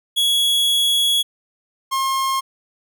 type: tone pair in turn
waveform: 45% pulse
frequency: 3350 / 1069.9 Hz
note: G#7 / C6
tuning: +14 / +38 cents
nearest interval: octave + minor sixth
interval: 1976 cents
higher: first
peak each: -15 / -18 dBFS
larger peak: first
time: 0.16-1.23 / 1.91-2.41 s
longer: first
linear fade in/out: 20 ms
effects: none